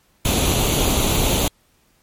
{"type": "noise with comb filter", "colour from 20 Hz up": "pink", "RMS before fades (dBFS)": -18, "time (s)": [0.25, 1.48], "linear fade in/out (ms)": 2, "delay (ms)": 0.29, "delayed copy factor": 0.65, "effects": ["pink hiss -60 dBFS RMS until 2.02 s", "MP3 64 kbps"]}